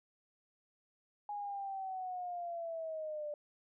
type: linear sweep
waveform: sine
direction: down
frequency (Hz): 830.6 to 587.3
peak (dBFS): -38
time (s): 1.29-3.34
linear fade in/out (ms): 2
effects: none